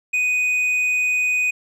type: tone with tanh clipping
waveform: sine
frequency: 2490 Hz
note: D#7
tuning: 1 cent sharp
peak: -18 dBFS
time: 0.13-1.51 s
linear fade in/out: 10 ms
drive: 5 dB
effects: none